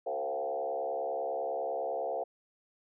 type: tone with frequency modulation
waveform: sine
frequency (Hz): 606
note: D#5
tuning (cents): -46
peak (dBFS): -31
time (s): 0.06-2.24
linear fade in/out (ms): 10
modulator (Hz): 70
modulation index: 2.4
effects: none